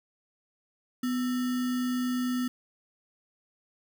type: tone with sample-and-hold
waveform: sine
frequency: 249.5 Hz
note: B3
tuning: 18 cents sharp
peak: -26 dBFS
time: 1.03-2.48 s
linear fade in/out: 5 ms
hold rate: 1575 Hz
effects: none